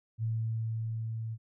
sine tone with level ramp, 112.3 Hz, A2, 36 cents sharp, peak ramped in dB -28 to -34 dBFS, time 0.18-1.38 s, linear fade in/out 50 ms, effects none

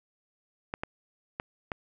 clicks, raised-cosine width 0.5 ms, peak -17 dBFS, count 4, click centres 0.739 / 0.835 / 1.399 / 1.718 s, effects none

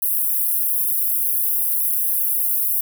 pink high-pass noise, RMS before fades -20 dBFS, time 0.02-2.81 s, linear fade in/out 5 ms, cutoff 11000 Hz, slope 48 dB/octave, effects none

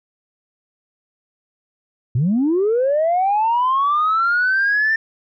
sine linear sweep, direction up, 110 to 1799 Hz, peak -13 dBFS, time 2.15-4.96 s, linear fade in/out 5 ms, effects tanh soft clip ceiling -11 dBFS

